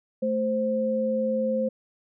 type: tone pair together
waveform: sine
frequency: 220.2 / 523.3 Hz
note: A3 / C5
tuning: +2 / 0 cents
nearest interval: octave + minor third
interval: 1498 cents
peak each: -27 / -24 dBFS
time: 0.22-1.69 s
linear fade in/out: 10 ms
effects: none